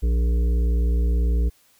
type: harmonic tone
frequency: 58.5 Hz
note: A#1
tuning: 7 cents sharp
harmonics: 1 / 3 / 5 / 7 / 8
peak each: -17 / -33 / -37 / -38 / -40 dBFS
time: 0.02-1.5 s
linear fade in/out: 20 ms
effects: white hiss -59 dBFS RMS until 1.79 s